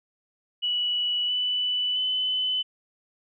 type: tone with pitch steps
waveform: sine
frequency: 2943 / 2981 / 3019 Hz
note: F#7 / F#7 / F#7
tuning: -10 / +12 / +34 cents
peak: -23 dBFS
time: 0.62-2.63 s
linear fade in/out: 20 ms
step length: 670 ms
effects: none